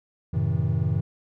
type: chord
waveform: triangle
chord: F# diminished seventh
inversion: none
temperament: just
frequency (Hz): 92.5 / 111 / 133.2 / 159.84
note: F#2 / A2 / C3 / Eb3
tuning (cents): 0 / +16 / +31 / +47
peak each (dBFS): -25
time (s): 0.33-1.01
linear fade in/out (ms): 10
effects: none